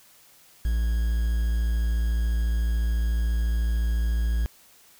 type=tone with quantisation; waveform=triangle; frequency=57 Hz; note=A#1; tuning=38 cents flat; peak=-19 dBFS; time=0.65-4.46 s; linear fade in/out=0 ms; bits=7; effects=white hiss -55 dBFS RMS until 4.99 s